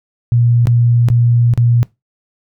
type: tone with dropouts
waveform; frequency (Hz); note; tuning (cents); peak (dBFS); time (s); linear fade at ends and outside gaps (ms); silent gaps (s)
sine; 119.1; A#2; +38; -8; 0.32-1.83; 0; 0.656-0.671 / 1.086-1.101 / 1.537-1.576
effects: noise-tail reverb RT60 0.2 s tail -21 dB re dry